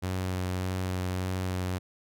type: tone with vibrato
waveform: sawtooth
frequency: 92.3 Hz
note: F#2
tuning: 4 cents flat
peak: -25 dBFS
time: 0.02-1.79 s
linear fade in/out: 20 ms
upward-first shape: sine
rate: 1.7 Hz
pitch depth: 14 cents each way
effects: none